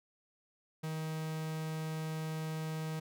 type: tone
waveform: 45% pulse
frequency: 157.9 Hz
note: D#3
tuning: 26 cents sharp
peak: -36 dBFS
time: 0.83-3 s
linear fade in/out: 10 ms
effects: none